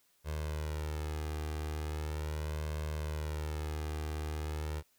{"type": "tone with flanger", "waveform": "sawtooth", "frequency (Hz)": 76.5, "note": "D#2", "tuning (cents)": -29, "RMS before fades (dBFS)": -37, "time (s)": [0.24, 4.83], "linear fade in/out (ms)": 50, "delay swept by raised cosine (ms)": [1.9, 2.51], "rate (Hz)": 0.39, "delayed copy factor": 0.75, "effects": ["white hiss -71 dBFS RMS until 4.98 s"]}